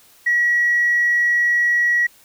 sine tone, 1920 Hz, B6, 49 cents flat, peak -13 dBFS, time 0.26-2.07 s, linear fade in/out 10 ms, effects tanh soft clip ceiling -9 dBFS + white hiss -51 dBFS RMS until 2.24 s

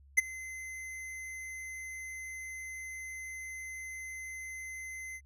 square tone with ADSR envelope, 2058 Hz, C7, 29 cents flat, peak -19 dBFS, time 0.17-5.21 s, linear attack 15 ms, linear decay 18 ms, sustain -22 dB, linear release 55 ms, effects added 69 Hz sine -56 dBFS peak until 5.25 s + resampled to 32000 Hz

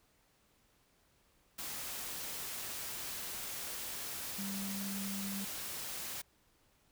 sine tone in noise, 197.2 Hz, G3, 11 cents sharp, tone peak -39 dBFS, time 4.38-5.45 s, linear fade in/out 10 ms, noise white, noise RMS -42 dBFS, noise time 1.58-6.22 s, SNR 0 dB, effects pink hiss -71 dBFS RMS until 6.91 s

